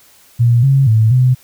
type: tone with pitch steps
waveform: sine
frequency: 118.7 / 136.3 / 110.4 / 127.1 Hz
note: A#2 / C#3 / A2 / C3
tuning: +32 / -29 / +6 / -50 cents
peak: -7 dBFS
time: 0.39-1.35 s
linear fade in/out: 20 ms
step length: 240 ms
effects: white hiss -47 dBFS RMS until 1.43 s